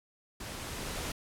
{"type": "noise with level ramp", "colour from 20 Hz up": "pink", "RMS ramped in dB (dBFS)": [-42, -36], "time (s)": [0.4, 1.12], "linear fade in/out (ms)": 5, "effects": ["low-pass 12000 Hz 12 dB/octave"]}